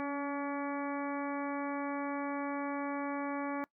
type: harmonic tone with a mistuned harmonic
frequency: 284.1 Hz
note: C#4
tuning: 43 cents sharp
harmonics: 1 / 2 / 3 / 4 / 5 / 6 / 7 / 8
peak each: -36 / -41 / -42 / -42 / -49 / -47 / -52 / -49 dBFS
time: 0-3.64 s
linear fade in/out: 0 ms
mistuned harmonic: 1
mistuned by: -20 cents
effects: noise-tail reverb RT60 0.1 s tail -22 dB re dry